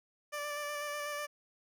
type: tone with vibrato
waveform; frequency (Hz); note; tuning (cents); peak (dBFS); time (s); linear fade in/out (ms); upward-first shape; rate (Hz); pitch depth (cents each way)
15% pulse; 587; D5; -1; -30; 0.32-1.27; 20; square; 8.1; 15
effects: none